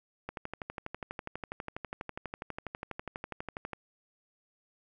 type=click train; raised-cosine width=0.5 ms; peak=-22 dBFS; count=43; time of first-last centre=0.29-3.733 s; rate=12.2 Hz; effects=none